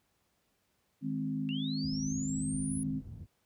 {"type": "chord", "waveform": "sine", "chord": "Ab major", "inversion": "second", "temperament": "equal", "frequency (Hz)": [155.56, 207.7, 261.6], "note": ["Eb3", "Ab3", "C4"], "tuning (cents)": [0, 0, 0], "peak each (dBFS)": [-37, -38, -34], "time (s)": [1.01, 3.02], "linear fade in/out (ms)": 50}
{"type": "linear sweep", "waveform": "sine", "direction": "up", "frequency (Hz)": [2703, 10440], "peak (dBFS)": -40, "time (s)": [1.49, 2.83], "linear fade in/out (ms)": 0}
{"type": "low-pass noise", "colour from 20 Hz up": "pink", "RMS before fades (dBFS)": -43, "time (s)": [1.82, 3.26], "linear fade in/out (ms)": 20, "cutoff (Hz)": 130, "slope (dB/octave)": 12}
{"effects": ["pink hiss -75 dBFS RMS until 3.45 s", "high-pass 60 Hz 12 dB/octave"]}